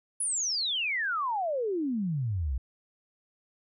sine exponential sweep, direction down, 10548 to 59 Hz, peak -27 dBFS, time 0.2-2.58 s, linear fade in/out 5 ms, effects none

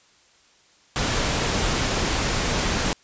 pink noise, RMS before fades -23 dBFS, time 0.96-2.93 s, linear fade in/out 0 ms, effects white hiss -57 dBFS RMS until 3.03 s + resampled to 16000 Hz

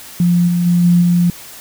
sine tone with level steps, 174.61 Hz, F3, in tune, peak -9 / -12 / -9 / -7 / -9 dBFS, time 0.2-1.3 s, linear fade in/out 2 ms, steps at 0.47 / 0.65 / 0.83 / 1.01 s, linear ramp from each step 20 ms, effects white hiss -35 dBFS RMS until 1.6 s

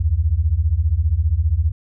sine beating tone pair, 70.9 / 85.9 Hz, C#2 / F2, +40 / -28 cents, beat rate 15 Hz, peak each -18 / -17 dBFS, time 0-1.72 s, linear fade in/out 10 ms, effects none

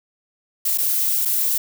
violet noise with dropouts, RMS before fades -20 dBFS, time 0.65-1.58 s, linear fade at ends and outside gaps 5 ms, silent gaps 0.776-0.783 / 1.251-1.255 s, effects none

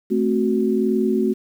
sine chord, F# diminished, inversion first, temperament equal, 220 / 261.6 / 370 Hz, A3 / C4 / F#4, 0 / 0 / 0 cents, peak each -20 / -23 / -20 dBFS, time 0.1-1.34 s, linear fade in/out 20 ms, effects 8-bit

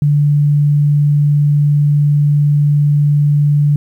sine tone, 146.2 Hz, D3, 7 cents flat, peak -8 dBFS, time 0.02-3.76 s, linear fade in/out 2 ms, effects 8-bit

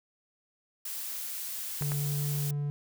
blue noise, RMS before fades -37 dBFS, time 0.85-2.51 s, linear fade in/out 5 ms
triangle tone, 144.9 Hz, D3, 23 cents flat, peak -27 dBFS, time 1.81-2.7 s, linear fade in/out 0 ms
clicks, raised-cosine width 0.5 ms, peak -22 dBFS, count 2, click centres 1.823 / 1.919 s
effects none

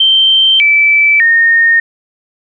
sine tone with pitch steps, 3127 / 2316 / 1840 Hz, G7 / D7 / A#6, -5 / -25 / -23 cents, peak -5 dBFS, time 0-1.8 s, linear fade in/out 5 ms, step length 600 ms, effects none

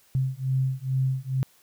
sine beating tone pair, 130.7 / 133 Hz, C3 / C3, -1 / +29 cents, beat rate 2.3 Hz, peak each -26 dBFS, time 0.15-1.43 s, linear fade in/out 0 ms, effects white hiss -60 dBFS RMS until 1.62 s

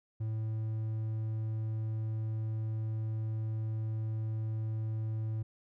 triangle tone, 110 Hz, A2, in tune, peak -30 dBFS, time 0.2-5.43 s, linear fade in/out 10 ms, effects none

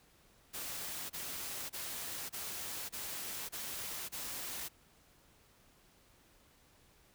white noise bursts, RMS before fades -42 dBFS, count 7, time 0.53-4.688 s, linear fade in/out 20 ms, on 570 ms, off 28 ms, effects pink hiss -66 dBFS RMS until 7.14 s

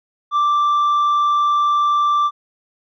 sine tone with tanh clipping, 1174.7 Hz, D6, in tune, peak -14 dBFS, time 0.31-2.31 s, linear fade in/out 50 ms, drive 3 dB, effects none

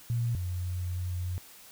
sine tone pair in turn, 118 / 89.65 Hz, A#2 / F2, +22 / +46 cents, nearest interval perfect fourth, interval 476 cents, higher first, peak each -26 / -30 dBFS, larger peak first, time 0.1-0.35 / 0.35-1.38 s, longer second, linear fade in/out 0 ms, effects white hiss -52 dBFS RMS until 1.71 s

